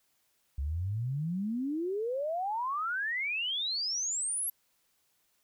sine exponential sweep, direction up, 65.9 to 11640 Hz, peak -30 dBFS, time 0.58-4.5 s, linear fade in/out 5 ms, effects white hiss -73 dBFS RMS until 5.43 s

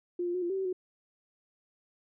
sine tone with pitch steps, 352.6 / 349.6 / 364.2 / 346.3 / 385.1 / 382.5 / 366.9 Hz, F4 / F4 / F#4 / F4 / G4 / G4 / F#4, +17 / +2 / -27 / -15 / -31 / -42 / -15 cents, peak -29 dBFS, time 0.19-0.729 s, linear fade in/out 5 ms, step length 77 ms, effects none

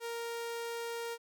sawtooth tone, 466.2 Hz, A#4, in tune, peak -33 dBFS, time 0-1.18 s, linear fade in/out 50 ms, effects none

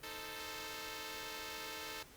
5% pulse chord, A diminished, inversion second, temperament equal, 311.1 / 440 / 523.3 Hz, Eb4 / A4 / C5, 0 / 0 / 0 cents, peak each -39 / -34 / -39 dBFS, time 0.03-2.03 s, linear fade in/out 5 ms, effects pink hiss -59 dBFS RMS until 2.16 s + Opus 32 kbps

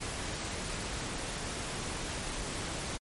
pink noise, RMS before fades -37 dBFS, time 0-2.98 s, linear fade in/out 20 ms, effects MP3 48 kbps

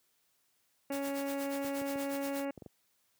harmonic tone, 278.2 Hz, C#4, 6 cents sharp, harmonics 1 / 2 / 3 / 4 / 5 / 6 / 7 / 8 / 9 / 10, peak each -36 / -37 / -45 / -52 / -53 / -53 / -54 / -53 / -59 / -55 dBFS, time 0.9-2.51 s, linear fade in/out 5 ms
white noise with tremolo, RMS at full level -44 dBFS, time 0.92-2.45 s, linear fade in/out 2 ms, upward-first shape sine, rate 8.4 Hz, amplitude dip 80%
clicks, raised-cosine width 2 ms, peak -33 dBFS, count 6, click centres 1.647 / 1.816 / 1.957 / 2.577 / 2.622 / 2.662 s
effects white hiss -74 dBFS RMS until 3.19 s + high-pass 80 Hz 12 dB/octave

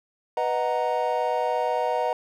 triangle chord, B major seventh, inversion none, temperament equal, 493.9 / 622.3 / 740 / 932.3 Hz, B4 / D#5 / F#5 / A#5, 0 / 0 / 0 / 0 cents, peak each -26 dBFS, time 0.37-2.13 s, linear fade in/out 2 ms, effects none

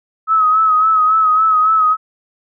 sine tone with vibrato, 1280 Hz, D#6, 49 cents sharp, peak -9 dBFS, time 0.27-1.97 s, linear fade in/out 50 ms, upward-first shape sine, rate 3.6 Hz, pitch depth 43 cents each way, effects none

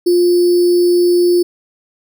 sine tone with sample-and-hold, 352 Hz, F4, 14 cents sharp, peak -8 dBFS, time 0.06-1.43 s, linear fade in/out 10 ms, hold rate 4900 Hz, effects none

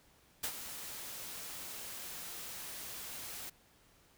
white noise with ADSR envelope, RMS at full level -35 dBFS, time 0.43-3.5 s, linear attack 10 ms, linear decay 71 ms, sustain -10 dB, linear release 10 ms, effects pink hiss -66 dBFS RMS until 4.17 s

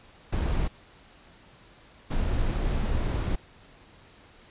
brown noise bursts at uneven times, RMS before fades -26 dBFS, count 2, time 0.32-0.68 / 2.1-3.36 s, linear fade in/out 10 ms, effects pink hiss -54 dBFS RMS until 4.5 s + resampled to 8000 Hz

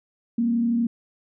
sine tone with frequency modulation, 234 Hz, A#3, 7 cents sharp, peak -19 dBFS, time 0.38-0.87 s, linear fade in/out 5 ms, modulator 32.4 Hz, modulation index 0.37, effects none

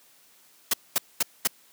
white noise bursts, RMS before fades -22 dBFS, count 4, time 0.71-1.474 s, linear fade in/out 5 ms, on 26 ms, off 220 ms, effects white hiss -58 dBFS RMS until 1.72 s + high-pass 150 Hz 12 dB/octave

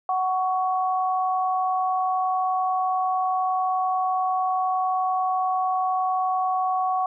sine tone pair together, 744.8 / 1116 Hz, F#5 / C#6, +11 / +11 cents, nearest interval perfect fifth, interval 700 cents, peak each -22 / -26 dBFS, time 0.09-7.06 s, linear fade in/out 2 ms, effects none

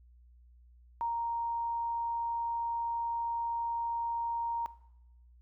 sine tone, 932.3 Hz, A#5, in tune, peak -30 dBFS, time 1.01-4.66 s, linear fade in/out 0 ms, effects noise-tail reverb RT60 0.8 s tail -17 dB re dry + added 60 Hz sine -56 dBFS peak until 5.41 s

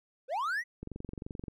triangle linear sweep, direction up, 465.8 to 2012 Hz, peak -28 dBFS, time 0.28-0.64 s, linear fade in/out 50 ms
click train, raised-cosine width 3 ms, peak -27 dBFS, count 16, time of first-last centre 0.83-1.482 s, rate 23 Hz
effects none

